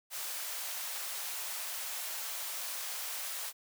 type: high-pass noise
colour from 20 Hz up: white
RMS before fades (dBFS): -39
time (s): 0.1-3.53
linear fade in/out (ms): 50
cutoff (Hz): 570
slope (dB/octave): 24
effects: none